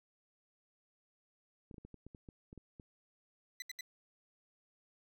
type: clicks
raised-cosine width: 3 ms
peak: -38 dBFS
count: 11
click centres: 1.712 / 1.743 / 1.782 / 1.85 / 1.943 / 2.066 / 2.148 / 2.288 / 2.529 / 2.577 / 2.798 s
type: tone bursts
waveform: 20% pulse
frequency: 2000 Hz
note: B6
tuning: 21 cents sharp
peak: -36 dBFS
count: 3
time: 3.6-3.809 s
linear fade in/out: 2 ms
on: 21 ms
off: 73 ms
effects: none